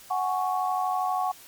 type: chord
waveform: sine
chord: F# suspended second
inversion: none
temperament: just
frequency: 740 / 832.5 / 1110 Hz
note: F#5 / G#5 / C#6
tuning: 0 / +4 / +2 cents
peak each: -26 / -31 / -29 dBFS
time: 0.1-1.32 s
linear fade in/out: 10 ms
effects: white hiss -49 dBFS RMS until 1.47 s + MP3 96 kbps